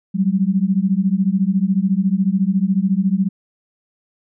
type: beating tone pair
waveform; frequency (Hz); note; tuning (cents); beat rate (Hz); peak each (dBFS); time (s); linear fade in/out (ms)
sine; 185 / 199; F#3 / G3; 0 / +26; 14; -17; 0.14-3.29; 20
effects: none